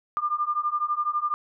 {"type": "beating tone pair", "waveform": "sine", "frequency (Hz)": [1194, 1206], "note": ["D6", "D6"], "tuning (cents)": [28, 46], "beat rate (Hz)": 12, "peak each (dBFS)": [-27, -26], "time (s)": [0.17, 1.34], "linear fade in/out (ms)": 0, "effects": []}